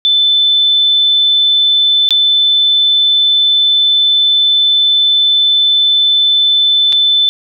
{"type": "tone with dropouts", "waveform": "sine", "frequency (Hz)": 3520, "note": "A7", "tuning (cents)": 0, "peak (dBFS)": -7, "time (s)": [0.05, 7.29], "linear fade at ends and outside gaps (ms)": 0, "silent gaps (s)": [[2.09, 2.107], [6.924, 6.928]], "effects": []}